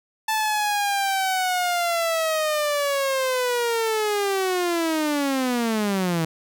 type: linear sweep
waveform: sawtooth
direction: down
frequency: 880 to 158.6 Hz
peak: -17 dBFS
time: 0.28-6.25 s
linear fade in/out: 5 ms
effects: none